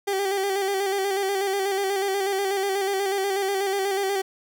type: tone with vibrato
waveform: 30% pulse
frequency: 392 Hz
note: G4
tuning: in tune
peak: -20 dBFS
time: 0.07-4.22 s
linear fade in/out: 10 ms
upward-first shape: square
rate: 8.2 Hz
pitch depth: 40 cents each way
effects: none